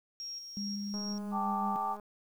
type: tone with tremolo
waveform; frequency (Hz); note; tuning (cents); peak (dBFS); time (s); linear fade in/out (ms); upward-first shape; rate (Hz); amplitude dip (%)
sine; 5588; F8; 0; -38; 0.2-1.18; 0; square; 2.7; 45
type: tone with pitch glide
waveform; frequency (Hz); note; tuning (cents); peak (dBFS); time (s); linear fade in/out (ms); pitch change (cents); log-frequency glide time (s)
sine; 203.2 to 201.9; G#3 to G#3; -38 to -49; -35; 0.57-1.76; 0; -11; 1.26-1.37
type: click train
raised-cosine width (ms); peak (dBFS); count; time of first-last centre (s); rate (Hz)
1; -35; 221; 0.94-1.998; 208
type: chord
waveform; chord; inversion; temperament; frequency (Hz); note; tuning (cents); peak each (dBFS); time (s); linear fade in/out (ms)
sine; G suspended second; none; equal; 784 / 880 / 1174.7; G5 / A5 / D6; 0 / 0 / 0; -35; 1.31-1.97; 50
effects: 10-bit